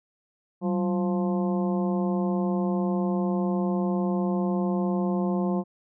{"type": "harmonic tone with a mistuned harmonic", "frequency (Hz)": 175.7, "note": "F3", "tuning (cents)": 11, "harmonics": [1, 2, 3, 4, 5, 6], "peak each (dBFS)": [-24, -30, -34, -36, -38, -40], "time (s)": [0.61, 5.64], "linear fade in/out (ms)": 50, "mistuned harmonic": 1, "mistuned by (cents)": 130, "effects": []}